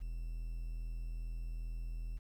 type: tone with quantisation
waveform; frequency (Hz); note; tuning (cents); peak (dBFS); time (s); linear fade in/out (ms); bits
triangle; 41.2; E1; 0; -36; 0-2.19; 20; 11
effects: none